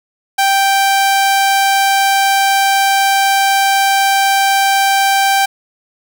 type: tone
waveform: sawtooth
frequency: 784 Hz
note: G5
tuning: in tune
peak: -6 dBFS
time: 0.38-5.46 s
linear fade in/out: 10 ms
effects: none